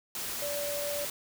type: tone in noise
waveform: sine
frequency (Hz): 579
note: D5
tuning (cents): -25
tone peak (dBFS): -33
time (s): 0.42-1.05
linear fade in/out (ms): 2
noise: white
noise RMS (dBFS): -36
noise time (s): 0.15-1.1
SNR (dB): 0
effects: none